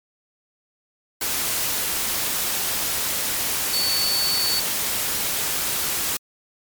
sine tone in noise, 4478 Hz, C#8, 17 cents sharp, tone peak -21 dBFS, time 3.73-4.6 s, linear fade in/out 5 ms, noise white, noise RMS -24 dBFS, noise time 1.21-6.17 s, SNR 0 dB, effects MP3 96 kbps

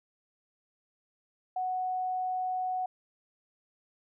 sine tone, 740 Hz, F#5, in tune, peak -29 dBFS, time 1.56-2.86 s, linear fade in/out 5 ms, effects none

